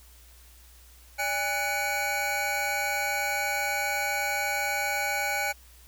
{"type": "tone cluster", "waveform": "square", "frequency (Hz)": [581, 816, 1479, 2262], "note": ["D5", "G#5", "F#6", "C#7"], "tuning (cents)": [-19, -31, -1, 34], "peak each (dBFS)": [-37, -32, -33, -31], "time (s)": [1.18, 5.53], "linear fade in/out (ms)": 20, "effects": ["added 60 Hz sine -52 dBFS peak until 5.87 s", "white hiss -56 dBFS RMS until 5.87 s"]}